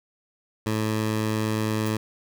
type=tone; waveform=15% pulse; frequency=108.8 Hz; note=A2; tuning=19 cents flat; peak=-17 dBFS; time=0.66-1.97 s; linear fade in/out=5 ms
type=noise with exponential decay; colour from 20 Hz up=blue; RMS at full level=-34 dBFS; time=1.86-1.96 s; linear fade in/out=5 ms; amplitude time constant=20 ms
effects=none